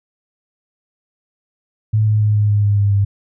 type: tone with pitch steps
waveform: sine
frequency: 108.1 / 106.92 / 105.75 / 104.6 / 103.46 / 102.33 / 101.21 / 100.11 Hz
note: A2 / A2 / G#2 / G#2 / G#2 / G#2 / G#2 / G2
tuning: -30 / -49 / +32 / +13 / -6 / -25 / -44 / +37 cents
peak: -11 dBFS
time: 1.93-3.05 s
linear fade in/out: 10 ms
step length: 140 ms
effects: none